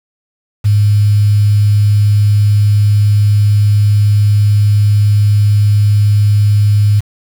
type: tone with quantisation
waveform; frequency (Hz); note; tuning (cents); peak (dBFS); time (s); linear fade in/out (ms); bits
sine; 103.5; G#2; -5; -6; 0.64-7.01; 20; 5
effects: none